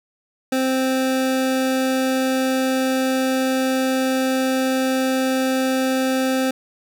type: tone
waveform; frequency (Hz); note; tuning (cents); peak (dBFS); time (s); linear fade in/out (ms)
25% pulse; 261.6; C4; 0; -14; 0.52-6.51; 5
effects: none